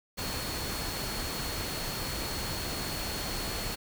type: tone in noise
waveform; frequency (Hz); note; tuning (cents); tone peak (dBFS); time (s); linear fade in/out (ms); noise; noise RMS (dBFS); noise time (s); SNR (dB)
sine; 4341; C#8; -37; -40; 0.17-3.76; 20; pink; -35; 0.17-3.76; -8
effects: none